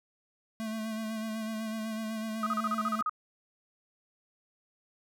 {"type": "tone with vibrato", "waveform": "square", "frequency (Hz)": 220, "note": "A3", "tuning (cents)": 0, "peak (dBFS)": -34, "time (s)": [0.6, 3.01], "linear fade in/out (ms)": 0, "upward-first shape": "sine", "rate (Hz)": 8, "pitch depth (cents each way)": 31}
{"type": "tone bursts", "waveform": "sine", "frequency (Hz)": 1253, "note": "D#6", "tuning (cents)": 12, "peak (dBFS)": -27, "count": 10, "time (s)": [2.43, 3.095], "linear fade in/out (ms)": 2, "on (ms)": 35, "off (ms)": 35}
{"effects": []}